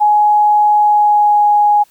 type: tone with pitch glide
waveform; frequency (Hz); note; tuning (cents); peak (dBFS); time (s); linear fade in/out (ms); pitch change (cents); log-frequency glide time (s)
sine; 838 to 830.8; G#5 to G#5; +15 to 0; -7; 0-1.84; 20; -15; 0.77-1.45
effects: white hiss -52 dBFS RMS until 1.9 s